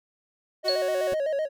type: tone with vibrato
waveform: triangle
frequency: 589 Hz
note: D5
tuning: 5 cents sharp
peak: -22 dBFS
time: 0.63-1.49 s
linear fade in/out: 50 ms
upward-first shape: square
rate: 7.9 Hz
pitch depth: 100 cents each way
type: tone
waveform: sawtooth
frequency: 370 Hz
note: F#4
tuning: in tune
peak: -27 dBFS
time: 0.64-1.15 s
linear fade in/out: 20 ms
type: tone with exponential decay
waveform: sine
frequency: 4359 Hz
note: C#8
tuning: 30 cents flat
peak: -20 dBFS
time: 0.68-0.9 s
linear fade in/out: 2 ms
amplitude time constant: 46 ms
type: clicks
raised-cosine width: 2 ms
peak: -27 dBFS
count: 2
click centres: 1.123 / 1.132 s
effects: none